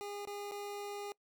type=tone with dropouts; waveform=25% pulse; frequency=407.8 Hz; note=G#4; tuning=32 cents flat; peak=-37 dBFS; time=0.01-1.12 s; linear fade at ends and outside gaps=0 ms; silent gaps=0.252-0.273 / 0.512-0.519 s; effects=noise-tail reverb RT60 0.1 s tail -23 dB re dry